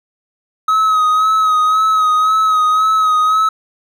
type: tone with vibrato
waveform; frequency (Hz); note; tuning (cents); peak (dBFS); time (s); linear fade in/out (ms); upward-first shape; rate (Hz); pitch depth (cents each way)
triangle; 1272; D#6; +38; -8; 0.68-3.49; 5; sine; 1.9; 34
effects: none